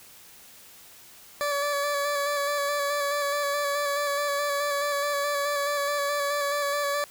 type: tone with vibrato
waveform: 20% pulse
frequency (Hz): 574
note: D5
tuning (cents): -40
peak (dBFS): -20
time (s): 1.41-7.04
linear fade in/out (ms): 0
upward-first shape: square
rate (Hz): 4.7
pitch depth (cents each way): 21
effects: white hiss -50 dBFS RMS until 7.1 s